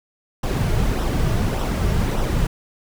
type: noise with flanger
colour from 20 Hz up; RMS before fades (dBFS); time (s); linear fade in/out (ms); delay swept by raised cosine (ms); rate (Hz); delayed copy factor
brown; -20; 0.43-2.47; 5; 0.44 to 3.94; 1.7; -0.5
effects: none